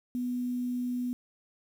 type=tone with quantisation; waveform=sine; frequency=246.9 Hz; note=B3; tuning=in tune; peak=-29 dBFS; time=0.15-1.13 s; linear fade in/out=0 ms; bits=9; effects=none